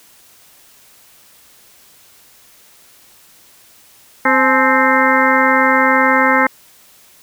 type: harmonic tone with a mistuned harmonic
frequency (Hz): 261.7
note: C4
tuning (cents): 0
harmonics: 1 / 2 / 3 / 4 / 5 / 6 / 7 / 8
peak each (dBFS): -18 / -18 / -18 / -18 / -18 / -18 / -18 / -18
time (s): 4.25-6.47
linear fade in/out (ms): 5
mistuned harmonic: 3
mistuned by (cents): +140
effects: white hiss -47 dBFS RMS until 7.22 s